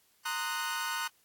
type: chord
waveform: sawtooth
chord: C half-diminished seventh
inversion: third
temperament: equal with one note detuned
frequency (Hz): 923.8 / 1046.5 / 1244.5 / 1480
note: Bb5 / C6 / Eb6 / Gb6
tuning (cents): -16 / 0 / 0 / 0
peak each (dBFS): -34 / -37 / -35 / -32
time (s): 0.25-1.08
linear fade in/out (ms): 10
effects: white hiss -68 dBFS RMS until 1.24 s + AAC 64 kbps